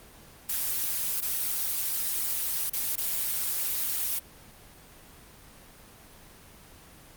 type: noise with dropouts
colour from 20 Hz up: blue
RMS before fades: -29 dBFS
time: 0.49-4.19 s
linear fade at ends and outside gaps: 5 ms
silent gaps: 1.207-1.222 / 2.698-2.733 / 2.956-2.978 s
effects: pink hiss -51 dBFS RMS until 7.16 s + Opus 24 kbps